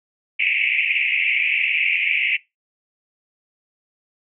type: band-pass noise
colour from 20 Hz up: white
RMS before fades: -20 dBFS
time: 0.39-2.37 s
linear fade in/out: 10 ms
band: 2100 to 2700 Hz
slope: 96 dB/octave
effects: noise-tail reverb RT60 0.2 s tail -20 dB re dry